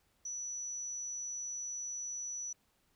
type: tone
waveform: sine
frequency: 5920 Hz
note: F#8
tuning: in tune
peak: -38 dBFS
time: 0.25-2.53 s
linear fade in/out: 5 ms
effects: pink hiss -74 dBFS RMS until 2.95 s